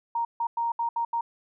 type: tone bursts at uneven times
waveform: sine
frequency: 932.3 Hz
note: A#5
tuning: in tune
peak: -24 dBFS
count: 6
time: 0.15-0.25 / 0.4-0.47 / 0.57-0.72 / 0.79-0.89 / 0.96-1.05 / 1.13-1.21 s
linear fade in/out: 5 ms
effects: none